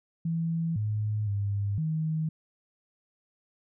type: tone with pitch steps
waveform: sine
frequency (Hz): 165.2 / 106.4 / 100.9 / 157.8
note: E3 / G#2 / G#2 / D#3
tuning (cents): +4 / +42 / -49 / +25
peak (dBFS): -26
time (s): 0.25-2.29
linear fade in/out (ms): 5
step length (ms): 510
effects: none